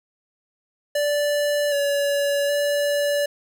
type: tone with pitch steps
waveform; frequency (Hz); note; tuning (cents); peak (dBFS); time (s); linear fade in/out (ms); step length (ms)
square; 584 / 569 / 578; D5 / C#5 / D5; -10 / +45 / -28; -20; 0.95-3.26; 5; 770
effects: none